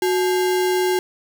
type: tone with sample-and-hold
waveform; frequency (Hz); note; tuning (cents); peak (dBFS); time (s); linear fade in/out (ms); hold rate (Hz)
sine; 366.8; F#4; -15; -16; 0.02-0.99; 2; 1225
effects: none